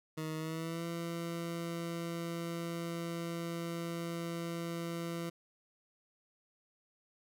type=tone with pitch glide; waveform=20% pulse; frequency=157.4 to 168.7 Hz; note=D#3 to E3; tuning=+20 to +40 cents; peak=-32 dBFS; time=0.17-5.3 s; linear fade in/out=10 ms; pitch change=+120 cents; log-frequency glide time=0.37-0.85 s; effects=none